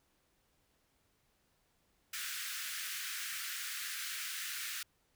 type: high-pass noise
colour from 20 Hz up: pink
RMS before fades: -41 dBFS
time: 2.13-4.83 s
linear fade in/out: 5 ms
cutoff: 1400 Hz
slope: 48 dB/octave
effects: pink hiss -75 dBFS RMS until 5.15 s